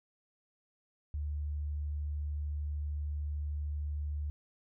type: tone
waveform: sine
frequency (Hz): 73.9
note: D2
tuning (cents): +11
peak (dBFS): -33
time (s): 1.14-4.3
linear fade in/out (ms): 0
effects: none